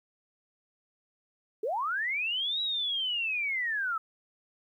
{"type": "linear two-way sweep", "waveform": "sine", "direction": "up then down", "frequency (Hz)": [391, 3900, 1277], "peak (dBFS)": -28, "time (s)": [1.63, 3.98], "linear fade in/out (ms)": 5, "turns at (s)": 2.61, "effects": ["11-bit"]}